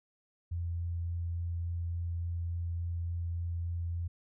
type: tone with vibrato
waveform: sine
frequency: 85.4 Hz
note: F2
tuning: 38 cents flat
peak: -32 dBFS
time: 0.51-4.08 s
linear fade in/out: 10 ms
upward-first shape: sine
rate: 3.5 Hz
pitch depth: 8 cents each way
effects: none